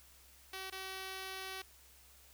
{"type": "tone with dropouts", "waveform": "5% pulse", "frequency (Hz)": 380.6, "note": "F#4", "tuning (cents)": 49, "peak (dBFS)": -31, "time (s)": [0.53, 1.62], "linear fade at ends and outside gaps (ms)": 5, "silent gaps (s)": [0.701, 0.723], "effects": ["added 65 Hz sine -65 dBFS peak until 2.33 s", "white hiss -62 dBFS RMS until 2.33 s"]}